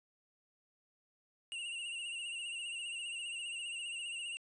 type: tone with vibrato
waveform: square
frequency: 2794 Hz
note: F7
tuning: in tune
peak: -40 dBFS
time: 1.52-4.37 s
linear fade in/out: 0 ms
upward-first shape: sine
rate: 15 Hz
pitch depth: 64 cents each way
effects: resampled to 22050 Hz + 12-bit